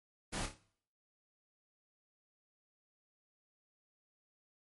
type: noise with echo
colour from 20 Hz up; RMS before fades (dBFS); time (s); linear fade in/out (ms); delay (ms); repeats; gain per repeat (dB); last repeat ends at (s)
pink; -39; 0.32-0.47; 20; 29; 4; -7; 0.586
effects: noise-tail reverb RT60 0.6 s tail -20 dB re dry + MP3 48 kbps